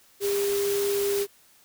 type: tone in noise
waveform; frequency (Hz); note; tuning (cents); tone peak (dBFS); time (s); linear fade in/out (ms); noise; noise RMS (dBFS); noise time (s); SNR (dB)
sine; 402.5; G4; +46; -23; 0.2-1.27; 50; white; -33; 0.2-1.27; +7
effects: white hiss -58 dBFS RMS until 1.64 s